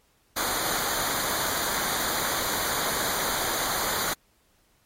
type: noise with comb filter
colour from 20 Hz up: pink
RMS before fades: -27 dBFS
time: 0.36-4.14 s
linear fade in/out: 10 ms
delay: 0.37 ms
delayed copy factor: -0.8
effects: pink hiss -65 dBFS RMS until 4.85 s + MP3 64 kbps